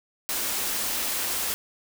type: band-stop noise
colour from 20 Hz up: white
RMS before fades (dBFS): -28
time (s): 0.29-1.54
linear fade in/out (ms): 0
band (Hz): 100 to 180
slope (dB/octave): 96
effects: none